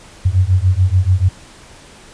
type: beating tone pair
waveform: sine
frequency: 89.3 / 96.2 Hz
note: F2 / G2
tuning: +39 / -32 cents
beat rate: 6.9 Hz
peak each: -13 dBFS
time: 0.25-1.29 s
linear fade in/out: 10 ms
effects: pink hiss -41 dBFS RMS until 2.13 s + resampled to 22050 Hz